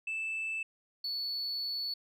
sine tone pair in turn, 2637 / 4435 Hz, E7 / C#8, 0 / 0 cents, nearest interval major sixth, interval 900 cents, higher second, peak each -31 / -31 dBFS, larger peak neither, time 0.07-0.63 / 1.04-1.94 s, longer second, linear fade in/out 5 ms, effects tanh soft clip ceiling -31 dBFS

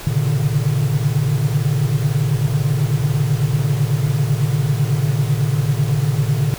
triangle tone cluster, 113.3 / 133.4 / 143.5 / 151.5 Hz, A#2 / C3 / D3 / D#3, -49 / +34 / -40 / -46 cents, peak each -18 dBFS, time 0.07-6.54 s, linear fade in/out 0 ms, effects tanh soft clip ceiling -6 dBFS + pink hiss -33 dBFS RMS until 6.58 s

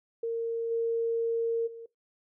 sine tone with level steps, 460 Hz, A#4, 23 cents flat, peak -28 / -25 / -40 dBFS, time 0.23-1.86 s, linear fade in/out 5 ms, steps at 0.7 / 1.66 s, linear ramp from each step 20 ms, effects noise-tail reverb RT60 0.2 s tail -21 dB re dry

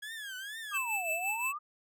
30% pulse tone with vibrato, 1653 Hz, G#6, 9 cents flat, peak -37 dBFS, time 0.02-0.78 s, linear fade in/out 10 ms, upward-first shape triangle, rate 2.2 Hz, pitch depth 190 cents each way
sine exponential two-way sweep, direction down then up, 1248 to 622.3 to 1248 Hz, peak -36 dBFS, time 0.71-1.59 s, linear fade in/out 20 ms, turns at 1.11 s
square tone with tremolo, 2637 Hz, E7, in tune, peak -30 dBFS, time 0.73-1.53 s, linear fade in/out 20 ms, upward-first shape triangle, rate 5.8 Hz, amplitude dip 65%
effects none

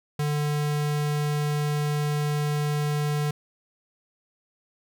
square tone, 148.1 Hz, D3, 15 cents sharp, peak -24 dBFS, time 0.19-3.31 s, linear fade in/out 5 ms, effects none

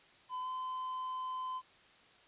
triangle tone with pitch glide, 1012 to 1025.5 Hz, B5 to C6, +42 to -35 cents, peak -35 dBFS, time 0.29-1.62 s, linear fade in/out 50 ms, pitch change +23 cents, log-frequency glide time 0.41-0.48 s, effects white hiss -62 dBFS RMS until 2.27 s + resampled to 8000 Hz

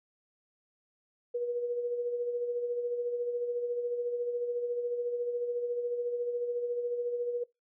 sine tone with tremolo, 482.5 Hz, B4, 40 cents flat, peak -28 dBFS, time 1.34-7.44 s, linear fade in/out 10 ms, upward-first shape sine, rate 14 Hz, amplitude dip 50%, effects noise-tail reverb RT60 0.2 s tail -22 dB re dry

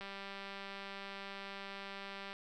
click train, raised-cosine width 0.3 ms, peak -30 dBFS, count 458, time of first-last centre 0.01-2.33 s, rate 197 Hz, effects none

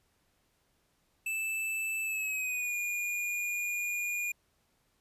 square tone with pitch glide, 2637 to 2432 Hz, E7 to D#7, 0 to -40 cents, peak -32 dBFS, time 1.26-4.32 s, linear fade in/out 5 ms, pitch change -140 cents, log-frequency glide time 2.03-2.75 s, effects pink hiss -73 dBFS RMS until 5 s + resampled to 32000 Hz

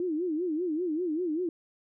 sine tone with vibrato, 332.7 Hz, E4, 16 cents sharp, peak -27 dBFS, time 0-1.49 s, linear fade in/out 2 ms, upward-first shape sine, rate 5.1 Hz, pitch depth 180 cents each way, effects none

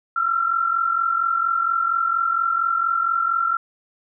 sine tone pair together, 1323.7 / 1368 Hz, E6 / F6, +7 / -36 cents, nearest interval minor second, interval 57 cents, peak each -24 / -19 dBFS, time 0.16-3.57 s, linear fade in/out 5 ms, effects none

